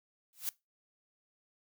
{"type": "noise with exponential growth", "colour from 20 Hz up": "blue", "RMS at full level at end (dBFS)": -31, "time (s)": [0.33, 0.49], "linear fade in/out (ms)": 0, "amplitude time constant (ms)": 34, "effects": ["noise-tail reverb RT60 0.2 s tail -21 dB re dry"]}